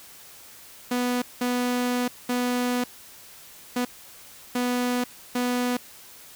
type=tone bursts at uneven times; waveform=sawtooth; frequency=246.5 Hz; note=B3; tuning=3 cents flat; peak=-19 dBFS; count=6; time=0.91-1.22 / 1.41-2.08 / 2.29-2.84 / 3.76-3.85 / 4.55-5.04 / 5.35-5.77 s; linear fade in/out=5 ms; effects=white hiss -47 dBFS RMS until 6.35 s